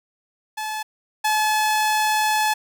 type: tone pair in turn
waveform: sawtooth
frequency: 862 / 858.5 Hz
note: A5 / A5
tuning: -36 / -43 cents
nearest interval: unison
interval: 7 cents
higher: first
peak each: -22 / -14 dBFS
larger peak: second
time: 0.57-0.83 / 1.24-2.54 s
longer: second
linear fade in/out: 10 ms
effects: 9-bit